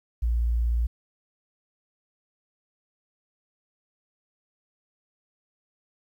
sine tone, 58.27 Hz, A#1, in tune, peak -21 dBFS, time 0.22-0.87 s, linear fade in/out 10 ms, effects 10-bit

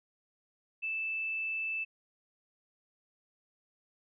sine tone, 2637 Hz, E7, in tune, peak -32 dBFS, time 0.82-1.85 s, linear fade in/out 20 ms, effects none

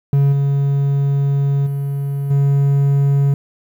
triangle tone with level steps, 140 Hz, C#3, 18 cents sharp, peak -8 / -11 / -16 / -9 dBFS, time 0.13-3.34 s, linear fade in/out 2 ms, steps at 0.32 / 1.66 / 2.3 s, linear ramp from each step 10 ms, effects 8-bit

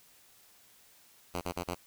5% pulse tone bursts, 88 Hz, F2, 14 cents sharp, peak -22 dBFS, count 4, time 1.34-1.746 s, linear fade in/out 5 ms, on 70 ms, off 42 ms, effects white hiss -61 dBFS RMS until 1.86 s

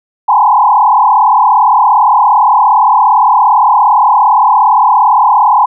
sine tone with frequency modulation, 919 Hz, A#5, 25 cents flat, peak -4 dBFS, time 0.28-5.66 s, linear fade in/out 10 ms, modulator 37.4 Hz, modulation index 3.2, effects none

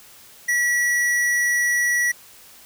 sine tone with hard clipping, 1937 Hz, B6, 34 cents flat, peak -19 dBFS, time 0.48-2.12 s, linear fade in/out 10 ms, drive 14 dB, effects white hiss -47 dBFS RMS until 2.65 s

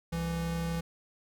square tone pair together, 66.2 / 166.7 Hz, C2 / E3, +21 / +20 cents, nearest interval octave + major third, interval 1599 cents, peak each -39 / -32 dBFS, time 0.12-0.81 s, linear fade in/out 10 ms, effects none

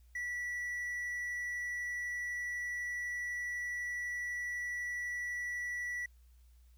triangle tone, 1952 Hz, B6, 21 cents flat, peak -34 dBFS, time 0.15-6.06 s, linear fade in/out 5 ms, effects added 60 Hz sine -58 dBFS peak until 6.77 s + white hiss -75 dBFS RMS until 6.77 s

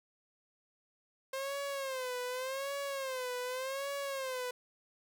sawtooth tone with vibrato, 528 Hz, C5, 16 cents sharp, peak -32 dBFS, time 1.33-4.51 s, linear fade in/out 5 ms, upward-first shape sine, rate 0.86 Hz, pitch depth 110 cents each way, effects none

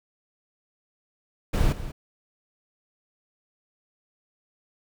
brown noise with echo, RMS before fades -21 dBFS, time 1.53-1.73 s, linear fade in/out 10 ms, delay 190 ms, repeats 1, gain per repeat -13 dB, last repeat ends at 1.92 s, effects none

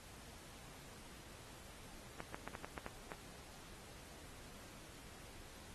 clicks, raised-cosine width 0.5 ms, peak -29 dBFS, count 8, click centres 2.204 / 2.345 / 2.476 / 2.552 / 2.646 / 2.778 / 2.864 / 3.118 s, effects pink hiss -57 dBFS RMS until 5.74 s + AAC 32 kbps

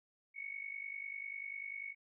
sine tone with amplitude modulation, 2217 Hz, C#7, in tune, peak -38 dBFS, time 0.34-1.95 s, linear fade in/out 50 ms, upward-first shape sine, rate 50.1 Hz, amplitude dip 80%, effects none

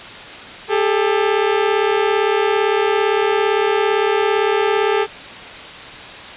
sawtooth tone pair together, 400 / 437.7 Hz, G4 / A4, +35 / -9 cents, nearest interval major second, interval 156 cents, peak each -13 dBFS, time 0.68-5.07 s, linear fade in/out 50 ms, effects white hiss -33 dBFS RMS until 6.36 s + resampled to 8000 Hz

